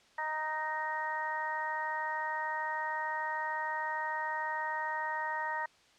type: harmonic tone with a mistuned harmonic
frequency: 311.1 Hz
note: D#4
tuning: in tune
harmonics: 2 / 3 / 4 / 5 / 6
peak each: -44 / -35 / -44 / -45 / -37 dBFS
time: 0.18-5.66 s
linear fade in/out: 5 ms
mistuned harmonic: 5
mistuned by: -16 cents
effects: white hiss -63 dBFS RMS until 5.98 s + low-pass 5000 Hz 12 dB/octave